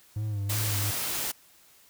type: tone with vibrato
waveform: triangle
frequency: 103.83 Hz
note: G#2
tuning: in tune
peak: -26 dBFS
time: 0.16-0.91 s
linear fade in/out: 5 ms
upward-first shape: sine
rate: 2.8 Hz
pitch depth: 72 cents each way
type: noise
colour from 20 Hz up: white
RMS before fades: -31 dBFS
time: 0.49-1.32 s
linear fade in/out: 10 ms
effects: white hiss -58 dBFS RMS until 1.89 s